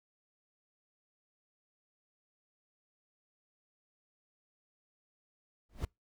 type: noise with exponential growth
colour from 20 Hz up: brown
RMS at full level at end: -31 dBFS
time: 5.69-5.85 s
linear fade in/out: 5 ms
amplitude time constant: 34 ms
effects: noise-tail reverb RT60 0.2 s tail -26 dB re dry